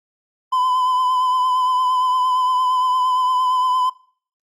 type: tone with vibrato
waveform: triangle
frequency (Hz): 1013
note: B5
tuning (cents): +44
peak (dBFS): -13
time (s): 0.52-3.9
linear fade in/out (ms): 10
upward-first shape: triangle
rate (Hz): 8.7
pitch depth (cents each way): 34
effects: noise-tail reverb RT60 0.5 s tail -24 dB re dry + Opus 48 kbps